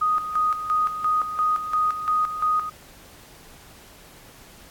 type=tone with tremolo; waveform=sine; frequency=1244.5 Hz; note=D#6; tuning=in tune; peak=-18 dBFS; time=0.01-2.7 s; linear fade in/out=10 ms; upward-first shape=square; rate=2.9 Hz; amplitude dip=65%; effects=pink hiss -48 dBFS RMS until 4.7 s + AAC 64 kbps